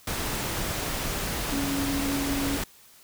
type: tone in noise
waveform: sine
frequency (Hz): 278.5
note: C#4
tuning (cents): +8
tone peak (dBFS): -27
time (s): 1.52-2.57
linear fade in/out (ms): 5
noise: pink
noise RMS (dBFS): -30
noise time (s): 0.07-2.64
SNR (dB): 0
effects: white hiss -54 dBFS RMS until 3.03 s